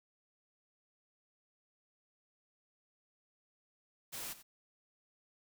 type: noise with echo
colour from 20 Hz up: white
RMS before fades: -43 dBFS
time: 4.12-4.34 s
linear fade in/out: 20 ms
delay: 90 ms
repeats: 1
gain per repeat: -14 dB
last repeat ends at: 4.43 s
effects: none